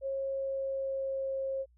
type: tone with pitch glide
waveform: sine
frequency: 542 to 537.3 Hz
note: C#5 to C5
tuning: -39 to +46 cents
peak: -31 dBFS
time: 0.01-1.66 s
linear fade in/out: 50 ms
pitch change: -15 cents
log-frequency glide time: 0.29-1.39 s
effects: added 60 Hz sine -61 dBFS peak until 1.77 s